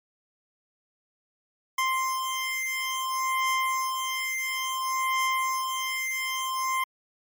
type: beating tone pair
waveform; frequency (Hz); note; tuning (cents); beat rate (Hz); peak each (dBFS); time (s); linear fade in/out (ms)
25% pulse; 1046.5 / 1047.08; C6 / C6; 0 / +1; 0.58; -25; 1.78-6.84; 5
effects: MP3 96 kbps